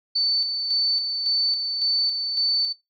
sine tone with tremolo, 4518 Hz, C#8, 32 cents sharp, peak -19 dBFS, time 0.15-2.73 s, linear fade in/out 10 ms, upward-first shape square, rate 1.8 Hz, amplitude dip 45%, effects noise-tail reverb RT60 0.2 s tail -21 dB re dry

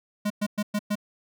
square tone bursts, 207.7 Hz, G#3, in tune, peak -24 dBFS, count 5, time 0.25-0.955 s, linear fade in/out 10 ms, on 53 ms, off 110 ms, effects none

